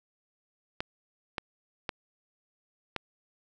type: clicks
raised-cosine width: 0.3 ms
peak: -15 dBFS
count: 4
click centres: 0.805 / 1.382 / 1.892 / 2.963 s
effects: none